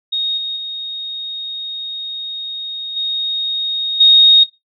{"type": "tone with level steps", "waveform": "sine", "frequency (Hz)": 3729, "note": "A#7", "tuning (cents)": 0, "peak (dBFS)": [-15, -19, -22, -16, -4], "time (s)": [0.12, 4.44], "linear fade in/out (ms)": 10, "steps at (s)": [0.37, 0.56, 2.96, 4], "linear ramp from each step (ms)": 10, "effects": ["noise-tail reverb RT60 0.2 s tail -19 dB re dry"]}